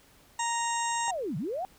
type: harmonic tone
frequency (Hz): 933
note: A#5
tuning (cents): +1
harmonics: 1 / 2 / 3 / 4 / 6 / 7 / 8 / 9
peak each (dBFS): -29 / -37 / -41 / -42 / -44 / -41 / -36 / -42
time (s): 0.39-1.11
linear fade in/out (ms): 5
type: linear two-way sweep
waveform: sine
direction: down then up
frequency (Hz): 827 to 129.8 to 787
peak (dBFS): -30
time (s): 1.08-1.65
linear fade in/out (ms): 0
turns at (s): 1.37
effects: pink hiss -59 dBFS RMS until 1.78 s